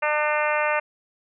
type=harmonic tone; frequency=300 Hz; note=D4; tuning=37 cents sharp; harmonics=2 / 3 / 4 / 5 / 6 / 7 / 8 / 9; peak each=-25 / -27 / -28 / -29 / -30 / -30 / -31 / -32 dBFS; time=0.02-0.8 s; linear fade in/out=10 ms; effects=none